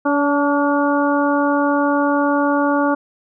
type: harmonic tone with a mistuned harmonic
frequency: 286 Hz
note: D4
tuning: 46 cents flat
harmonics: 1 / 2 / 3 / 4 / 5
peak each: -17 / -20 / -22 / -23 / -24 dBFS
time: 0.05-2.95 s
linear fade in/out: 10 ms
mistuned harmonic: 3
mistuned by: +29 cents
effects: none